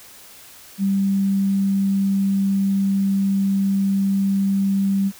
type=tone; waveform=sine; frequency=196 Hz; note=G3; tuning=in tune; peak=-16 dBFS; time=0.78-5.12 s; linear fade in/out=50 ms; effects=white hiss -44 dBFS RMS until 5.19 s